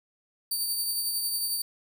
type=tone with tremolo; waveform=15% pulse; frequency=4607 Hz; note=D8; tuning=34 cents flat; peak=-19 dBFS; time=0.51-1.62 s; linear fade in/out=5 ms; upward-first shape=triangle; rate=11 Hz; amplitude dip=40%; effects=none